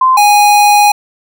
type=tone pair in turn; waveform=sine / square; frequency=1037 / 826.4 Hz; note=C6 / G#5; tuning=-16 / -9 cents; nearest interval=major third; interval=393 cents; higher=first; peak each=-5 dBFS; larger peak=neither; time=0.01-0.17 / 0.17-0.92 s; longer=second; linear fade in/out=5 ms; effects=none